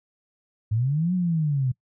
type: linear two-way sweep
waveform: sine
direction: up then down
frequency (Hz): 102.4 to 185.4 to 123.6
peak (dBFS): -20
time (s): 0.71-1.72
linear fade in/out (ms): 10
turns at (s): 1.14
effects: noise-tail reverb RT60 0.1 s tail -23 dB re dry